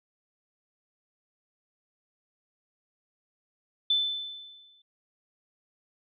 sine tone with exponential decay, 3520 Hz, A7, in tune, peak -20 dBFS, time 3.9-4.82 s, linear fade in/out 5 ms, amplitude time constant 200 ms, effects none

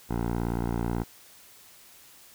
10% pulse tone with low-pass filter, 58.27 Hz, A#1, in tune, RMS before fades -29 dBFS, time 0.09-1.04 s, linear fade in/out 20 ms, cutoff 1100 Hz, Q 0.95, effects white hiss -53 dBFS RMS until 2.34 s

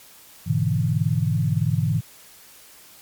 sine chord, E dominant seventh, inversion first, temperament equal, 103.83 / 123.47 / 146.83 / 164.81 Hz, G#2 / B2 / D3 / E3, 0 / 0 / 0 / 0 cents, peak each -24 dBFS, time 0.46-2.01 s, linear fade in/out 20 ms, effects white hiss -48 dBFS RMS until 3.01 s + MP3 96 kbps

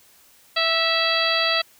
harmonic tone with a mistuned harmonic, 659.3 Hz, E5, in tune, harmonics 1 / 2 / 3 / 4 / 5 / 6 / 7, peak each -26 / -26 / -26 / -26 / -26 / -26 / -26 dBFS, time 0.56-1.62 s, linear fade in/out 10 ms, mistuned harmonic 3, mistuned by -22 cents, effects white hiss -54 dBFS RMS until 1.79 s

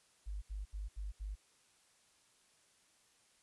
sine tone bursts, 50.4 Hz, G1, 49 cents sharp, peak -39 dBFS, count 5, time 0.26-1.356 s, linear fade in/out 20 ms, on 160 ms, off 74 ms, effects white hiss -70 dBFS RMS until 3.42 s + resampled to 24000 Hz

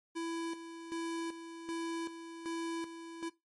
square tone with tremolo, 332.2 Hz, E4, 13 cents sharp, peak -36 dBFS, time 0.15-3.3 s, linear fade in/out 20 ms, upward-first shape square, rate 1.3 Hz, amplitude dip 65%, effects noise-tail reverb RT60 0.2 s tail -18 dB re dry + MP3 48 kbps

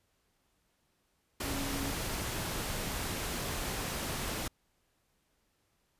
sine tone in noise, 276.1 Hz, C#4, 7 cents flat, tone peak -38 dBFS, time 1.44-1.91 s, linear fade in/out 5 ms, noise pink, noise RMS -36 dBFS, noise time 1.4-4.48 s, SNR -5 dB, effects pink hiss -75 dBFS RMS until 5.99 s + resampled to 32000 Hz

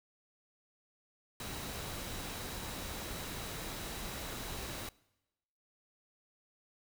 sine tone in noise, 3895 Hz, B7, 25 cents flat, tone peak -53 dBFS, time 1.4-4.89 s, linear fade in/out 2 ms, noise pink, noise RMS -42 dBFS, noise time 1.4-4.89 s, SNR -14 dB, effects noise-tail reverb RT60 1.0 s tail -23 dB re dry

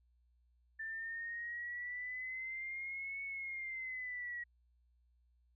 sine exponential two-way sweep, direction up then down, 1773 to 2217 to 1909 Hz, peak -40 dBFS, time 0.79-4.44 s, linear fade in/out 10 ms, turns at 3.23 s, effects added 60 Hz sine -69 dBFS peak until 5.55 s

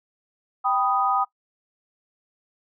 sine chord, G augmented, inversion none, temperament equal, 784 / 987.8 / 1244.5 Hz, G5 / B5 / D#6, 0 / 0 / 0 cents, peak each -23 / -27 / -22 dBFS, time 0.64-1.25 s, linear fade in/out 20 ms, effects noise-tail reverb RT60 0.1 s tail -20 dB re dry

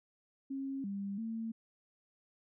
sine tone with pitch steps, 271.1 / 198.9 / 225.2 Hz, C#4 / G3 / A3, -38 / +25 / +40 cents, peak -36 dBFS, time 0.5-1.52 s, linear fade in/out 10 ms, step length 340 ms, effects none

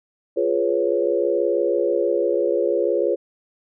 sine chord, C# dominant seventh, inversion first, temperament equal, 349.2 / 415.3 / 493.9 / 554.4 Hz, E#4 / G#4 / B4 / C#5, 0 / 0 / 0 / 0 cents, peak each -23 dBFS, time 0.36-3.16 s, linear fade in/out 20 ms, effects none

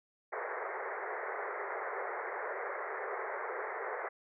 pink band-pass noise, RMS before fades -39 dBFS, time 0.32-4.09 s, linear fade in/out 10 ms, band 380 to 2100 Hz, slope 96 dB/octave, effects none

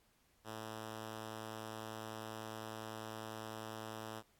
5% pulse tone, 110 Hz, A2, in tune, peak -33 dBFS, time 0.44-4.23 s, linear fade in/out 50 ms, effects pink hiss -73 dBFS RMS until 4.39 s + AAC 64 kbps

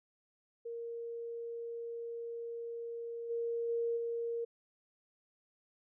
sine tone with level steps, 466.2 Hz, A#4, in tune, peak -39 / -33 / -31 / -34 dBFS, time 0.65-4.45 s, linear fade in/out 10 ms, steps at 3.29 / 3.68 / 3.96 s, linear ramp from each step 20 ms, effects none

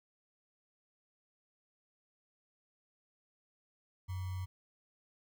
sine tone with sample-and-hold, 92.5 Hz, F#2, in tune, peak -36 dBFS, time 4.08-4.46 s, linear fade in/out 20 ms, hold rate 1050 Hz, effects none

